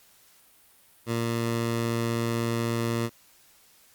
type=tone; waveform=15% pulse; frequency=116.2 Hz; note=A#2; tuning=5 cents flat; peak=-19 dBFS; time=1.06-3.1 s; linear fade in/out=50 ms; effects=white hiss -58 dBFS RMS until 3.94 s + Opus 48 kbps